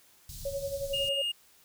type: band-stop noise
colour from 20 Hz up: pink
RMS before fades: -43 dBFS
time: 0.29-1.09 s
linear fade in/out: 2 ms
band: 150 to 4200 Hz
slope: 24 dB/octave
type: tone with tremolo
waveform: sine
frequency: 554.4 Hz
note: C#5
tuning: in tune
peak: -29 dBFS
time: 0.45-1.22 s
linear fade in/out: 5 ms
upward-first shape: sine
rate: 11 Hz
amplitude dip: 70%
type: tone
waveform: triangle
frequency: 2840 Hz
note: F7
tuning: 28 cents sharp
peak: -27 dBFS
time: 0.93-1.32 s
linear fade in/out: 10 ms
effects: white hiss -61 dBFS RMS until 1.64 s